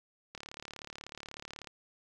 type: click train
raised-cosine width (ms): 0.2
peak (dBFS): -26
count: 49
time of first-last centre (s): 0.35-1.672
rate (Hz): 36.3
effects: none